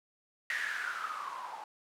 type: noise with low-pass filter sweep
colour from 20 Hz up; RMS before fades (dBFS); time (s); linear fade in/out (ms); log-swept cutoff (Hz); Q
violet; -38; 0.5-1.64; 2; 1900 to 850; 9.3
effects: none